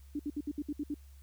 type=tone bursts; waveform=sine; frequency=293.2 Hz; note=D4; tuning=3 cents flat; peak=-32 dBFS; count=8; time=0.15-0.943 s; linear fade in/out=5 ms; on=44 ms; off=63 ms; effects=added 69 Hz sine -51 dBFS peak until 1.22 s + white hiss -67 dBFS RMS until 1.22 s